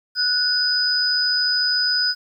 sine tone pair together, 1480 / 4987 Hz, F#6 / D#8, 0 / +3 cents, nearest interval octave + major sixth, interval 2103 cents, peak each -23 / -18 dBFS, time 0.15-2.15 s, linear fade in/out 50 ms, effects 9-bit

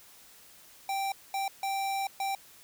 square tone bursts at uneven times, 783 Hz, G5, 2 cents flat, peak -30 dBFS, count 4, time 0.89-1.12 / 1.34-1.48 / 1.63-2.07 / 2.2-2.35 s, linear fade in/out 2 ms, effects white hiss -55 dBFS RMS until 2.63 s

